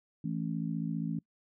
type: harmonic tone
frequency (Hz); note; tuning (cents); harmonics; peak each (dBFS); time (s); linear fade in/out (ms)
55; A1; 0; 3 / 4 / 5; -34 / -36 / -38; 0.24-1.19; 5
effects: noise-tail reverb RT60 0.1 s tail -24 dB re dry